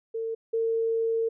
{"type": "tone pair in turn", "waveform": "sine", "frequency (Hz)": [451.7, 453.7], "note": ["A4", "A#4"], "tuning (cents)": [45, -47], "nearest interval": "unison", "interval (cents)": 8, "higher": "second", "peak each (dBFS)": [-28, -23], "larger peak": "second", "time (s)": [[0.14, 0.35], [0.53, 1.29]], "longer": "second", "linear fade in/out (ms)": 10, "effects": []}